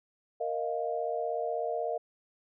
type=chord; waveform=sine; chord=Bb suspended fourth; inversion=none; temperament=equal; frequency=466.2 / 622.3 / 698.5 Hz; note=Bb4 / Eb5 / F5; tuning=0 / 0 / 0 cents; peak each=-34 dBFS; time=0.4-1.98 s; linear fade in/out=10 ms; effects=none